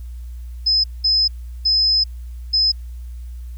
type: tone bursts at uneven times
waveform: sine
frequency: 5100 Hz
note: D#8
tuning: 42 cents sharp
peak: -13 dBFS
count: 4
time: 0.66-0.84 / 1.04-1.28 / 1.65-2.04 / 2.53-2.72 s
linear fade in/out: 10 ms
effects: added 60 Hz sine -29 dBFS peak until 3.57 s + white hiss -57 dBFS RMS until 3.57 s